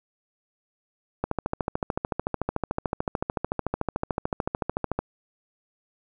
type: click train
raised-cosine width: 1 ms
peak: -11 dBFS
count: 52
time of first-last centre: 1.24-4.99 s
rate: 13.6 Hz
effects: none